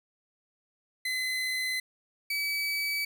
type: tone pair in turn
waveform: 30% pulse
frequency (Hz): 2034 / 2289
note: C7 / D7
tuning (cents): -50 / -45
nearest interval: major second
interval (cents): 205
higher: second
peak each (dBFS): -26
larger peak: neither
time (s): 1.05-1.8 / 2.3-3.05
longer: neither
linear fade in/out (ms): 5
effects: none